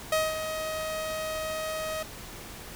sawtooth tone with ADSR envelope, 630 Hz, D#5, 21 cents sharp, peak -18 dBFS, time 0.12-2.03 s, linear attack 5 ms, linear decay 210 ms, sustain -9 dB, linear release 6 ms, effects pink hiss -43 dBFS RMS until 2.75 s

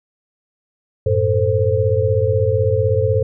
sine tone cluster, 94 / 110.1 / 445.2 / 522 Hz, F#2 / A2 / A4 / C5, +28 / +2 / +20 / -4 cents, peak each -19 dBFS, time 1.06-3.23 s, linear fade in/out 5 ms, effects none

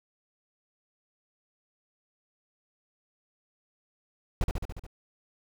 brown noise with echo, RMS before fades -24 dBFS, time 4.41-4.44 s, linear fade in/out 2 ms, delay 71 ms, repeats 6, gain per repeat -3 dB, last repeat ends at 4.866 s, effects none

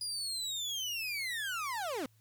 30% pulse linear sweep, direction down, 4932 to 233.1 Hz, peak -32 dBFS, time 0.01-2.06 s, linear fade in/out 2 ms, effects added 109 Hz sine -64 dBFS peak until 2.2 s + white hiss -72 dBFS RMS until 2.2 s

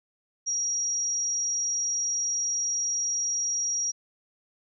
sine tone, 5690 Hz, F8, 31 cents sharp, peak -25 dBFS, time 0.46-3.92 s, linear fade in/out 20 ms, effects none

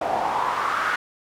pink noise with band-pass filter sweep, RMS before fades -24 dBFS, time 0.01-0.96 s, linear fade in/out 5 ms, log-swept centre 690 to 1500 Hz, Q 4.5, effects none

